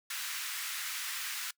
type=high-pass noise; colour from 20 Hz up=pink; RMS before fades=-38 dBFS; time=0.1-1.51 s; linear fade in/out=5 ms; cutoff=1400 Hz; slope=24 dB/octave; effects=noise-tail reverb RT60 0.1 s tail -23 dB re dry